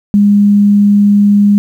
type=tone; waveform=sine; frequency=204 Hz; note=G#3; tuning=31 cents flat; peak=-4 dBFS; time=0.14-1.58 s; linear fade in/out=0 ms; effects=7-bit